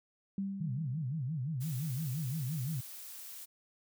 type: tone with exponential decay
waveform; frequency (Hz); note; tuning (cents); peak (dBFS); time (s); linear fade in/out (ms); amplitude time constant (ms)
sine; 196; G3; 0; -31; 0.38-1.53; 2; 250
type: tone with vibrato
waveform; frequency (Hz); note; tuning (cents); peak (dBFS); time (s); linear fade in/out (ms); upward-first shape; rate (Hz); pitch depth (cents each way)
sine; 141.9; C#3; +41; -33; 0.6-2.81; 10; sine; 5.8; 260
type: noise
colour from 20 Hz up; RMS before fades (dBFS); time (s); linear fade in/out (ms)
blue; -47; 1.6-3.46; 20
effects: none